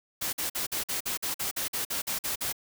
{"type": "noise bursts", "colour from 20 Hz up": "white", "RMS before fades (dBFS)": -31, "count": 14, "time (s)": [0.21, 2.527], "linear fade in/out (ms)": 10, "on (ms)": 120, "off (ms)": 49, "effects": []}